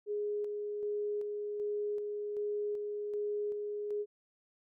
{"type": "tone with tremolo", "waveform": "sine", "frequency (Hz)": 415.3, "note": "G#4", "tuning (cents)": 0, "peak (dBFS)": -32, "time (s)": [0.06, 4.06], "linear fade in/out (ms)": 50, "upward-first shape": "square", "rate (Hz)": 1.3, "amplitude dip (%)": 30, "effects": []}